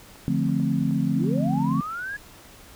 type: clicks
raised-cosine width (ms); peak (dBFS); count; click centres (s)
1; -32; 7; 0.157 / 0.492 / 0.599 / 0.91 / 1.241 / 1.377 / 1.535
type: chord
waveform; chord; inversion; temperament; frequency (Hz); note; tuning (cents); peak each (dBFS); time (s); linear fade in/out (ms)
sine; D minor seventh; none; equal; 146.83 / 174.61 / 220 / 261.6; D3 / F3 / A3 / C4; 0 / 0 / 0 / 0; -26; 0.28-1.81; 0
type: linear sweep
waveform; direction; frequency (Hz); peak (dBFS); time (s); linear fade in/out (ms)
sine; up; 233.1 to 1694; -29; 1.15-2.17; 10
effects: pink hiss -48 dBFS RMS until 2.75 s